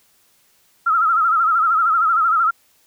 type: tone with vibrato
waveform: sine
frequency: 1318.5 Hz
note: E6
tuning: in tune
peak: -13 dBFS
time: 0.86-2.51 s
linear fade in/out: 10 ms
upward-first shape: sine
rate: 13 Hz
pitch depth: 92 cents each way
effects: white hiss -58 dBFS RMS until 2.86 s